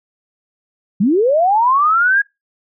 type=linear sweep; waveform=sine; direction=up; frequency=174.61 to 1661.2 Hz; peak=-10 dBFS; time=1-2.22 s; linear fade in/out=10 ms; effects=noise-tail reverb RT60 0.2 s tail -23 dB re dry